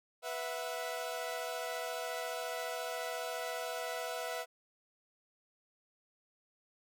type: chord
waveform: sawtooth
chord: B suspended fourth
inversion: none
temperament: equal with one note detuned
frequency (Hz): 493.9 / 659.3 / 733.6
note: B4 / E5 / F#5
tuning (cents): 0 / 0 / -15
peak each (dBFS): -38 / -36 / -40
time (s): 0.22-4.46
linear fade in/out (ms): 50
effects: none